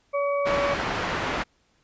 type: harmonic tone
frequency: 567 Hz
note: C#5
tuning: 39 cents sharp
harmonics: 1 / 2 / 4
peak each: -23 / -29 / -35 dBFS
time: 0.13-0.75 s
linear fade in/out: 20 ms
type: low-pass noise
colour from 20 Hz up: white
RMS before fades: -28 dBFS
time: 0.45-1.44 s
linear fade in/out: 20 ms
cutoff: 1700 Hz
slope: 12 dB/octave
effects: pink hiss -66 dBFS RMS until 1.83 s + resampled to 16000 Hz